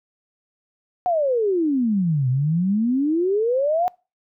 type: exponential two-way sweep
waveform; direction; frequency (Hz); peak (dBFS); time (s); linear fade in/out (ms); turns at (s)
sine; down then up; 740 to 123.9 to 740; -17; 1.06-3.88; 0; 2.29
effects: noise-tail reverb RT60 0.3 s tail -25 dB re dry